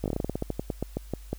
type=slowing click train; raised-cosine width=2 ms; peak=-15 dBFS; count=18; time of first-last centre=0.04-1.33 s; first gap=18 ms; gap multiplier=1.16; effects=added 50 Hz sine -42 dBFS peak until 1.38 s + white hiss -56 dBFS RMS until 1.38 s